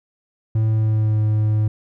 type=tone with pitch glide; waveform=triangle; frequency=110 to 107.36 Hz; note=A2 to A2; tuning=0 to -42 cents; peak=-13 dBFS; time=0.55-1.68 s; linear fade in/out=5 ms; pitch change=-42 cents; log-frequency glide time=0.67-1.21 s; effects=none

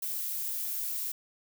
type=noise; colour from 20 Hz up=violet; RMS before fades=-34 dBFS; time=0.02-1.12 s; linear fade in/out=5 ms; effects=none

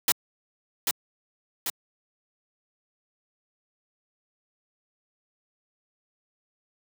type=noise with echo; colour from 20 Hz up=white; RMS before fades=-21 dBFS; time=0.08-0.12 s; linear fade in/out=2 ms; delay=790 ms; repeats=2; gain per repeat=-4 dB; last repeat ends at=1.7 s; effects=high-pass 200 Hz 12 dB/octave

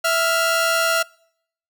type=tone pair together; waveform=sawtooth; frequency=659.3 / 1399.2 Hz; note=E5 / F6; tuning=0 / +3 cents; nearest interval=octave + minor second; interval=1303 cents; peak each=-16 dBFS; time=0.04-1.03 s; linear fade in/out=10 ms; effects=noise-tail reverb RT60 0.7 s tail -26 dB re dry

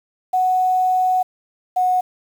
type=tone pair in turn; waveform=sine; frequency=740 / 733.6 Hz; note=F#5 / F#5; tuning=0 / -15 cents; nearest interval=unison; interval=15 cents; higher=first; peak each=-14 dBFS; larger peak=neither; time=0.33-1.23 / 1.76-2.01 s; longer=first; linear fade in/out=10 ms; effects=7-bit

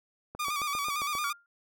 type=click train; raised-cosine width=1 ms; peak=-27 dBFS; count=7; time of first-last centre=0.35-1.152 s; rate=7.48 Hz
type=tone with vibrato; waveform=sawtooth; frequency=1174.7 Hz; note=D6; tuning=in tune; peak=-26 dBFS; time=0.39-1.33 s; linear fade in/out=10 ms; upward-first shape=square; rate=8.8 Hz; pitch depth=54 cents each way
type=tone with exponential decay; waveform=sine; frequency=1400 Hz; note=F6; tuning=4 cents sharp; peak=-30 dBFS; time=1.24-1.46 s; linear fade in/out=1 ms; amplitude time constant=47 ms
effects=none

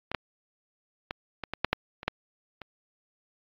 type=clicks; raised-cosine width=0.3 ms; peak=-17 / -10 / -15 / -17 / -15 / -6 / -6 / -24 / -8 / -23 dBFS; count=10; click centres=0.116 / 0.147 / 1.109 / 1.437 / 1.536 / 1.646 / 1.73 / 2.031 / 2.08 / 2.617 s; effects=low-pass 4000 Hz 12 dB/octave + AAC 32 kbps

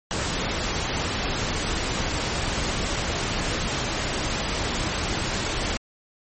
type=noise; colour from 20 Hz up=pink; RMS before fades=-26 dBFS; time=0.11-5.77 s; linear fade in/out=0 ms; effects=MP3 32 kbps

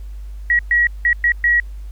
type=tone bursts at uneven times; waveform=sine; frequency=1913 Hz; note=A#6; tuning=44 cents sharp; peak=-11 dBFS; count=5; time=0.5-0.59 / 0.71-0.87 / 1.05-1.13 / 1.24-1.32 / 1.44-1.6 s; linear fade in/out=2 ms; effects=added 50 Hz sine -28 dBFS peak until 1.91 s + pink hiss -55 dBFS RMS until 1.91 s

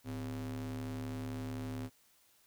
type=ring-modulated tone; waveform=square; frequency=73.6 Hz; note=D2; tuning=4 cents sharp; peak=-36 dBFS; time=0.04-1.9 s; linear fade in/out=50 ms; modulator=183 Hz; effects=white hiss -68 dBFS RMS until 2.46 s

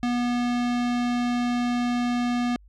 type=tone; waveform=square; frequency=242.8 Hz; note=B3; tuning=29 cents flat; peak=-23 dBFS; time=0.03-2.56 s; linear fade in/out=0 ms; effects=added 50 Hz sine -49 dBFS peak until 2.68 s + low-pass 5000 Hz 12 dB/octave

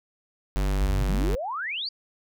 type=tone; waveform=square; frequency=48.56 Hz; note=G1; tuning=16 cents flat; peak=-23 dBFS; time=0.56-1.35 s; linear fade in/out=0 ms
type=exponential sweep; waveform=sine; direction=up; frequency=50.1 to 4832 Hz; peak=-28 dBFS; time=0.81-1.89 s; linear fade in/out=5 ms
effects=none

